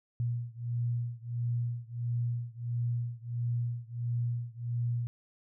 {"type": "beating tone pair", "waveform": "sine", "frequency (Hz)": [118.7, 120.2], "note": ["A#2", "B2"], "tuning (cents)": [32, -46], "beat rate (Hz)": 1.5, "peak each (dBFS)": [-33, -34], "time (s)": [0.2, 5.07], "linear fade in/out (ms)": 0, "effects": []}